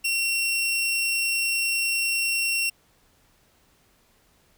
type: tone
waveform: sawtooth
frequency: 2730 Hz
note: F7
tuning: 40 cents flat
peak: -19 dBFS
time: 0.04-2.7 s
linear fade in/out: 10 ms
effects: pink hiss -62 dBFS RMS until 4.57 s